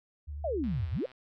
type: tone with vibrato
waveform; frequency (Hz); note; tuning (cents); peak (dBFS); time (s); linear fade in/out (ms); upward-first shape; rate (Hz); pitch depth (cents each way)
sine; 73.3; D2; -3; -36; 0.27-0.98; 20; triangle; 9.9; 55
type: exponential two-way sweep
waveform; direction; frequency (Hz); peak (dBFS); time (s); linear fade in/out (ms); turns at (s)
sine; down then up; 716 to 68.2 to 592; -29; 0.44-1.06; 5; 0.9
type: click train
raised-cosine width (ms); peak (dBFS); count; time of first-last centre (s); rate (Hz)
0.3; -38; 62; 0.64-1.117; 128
effects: none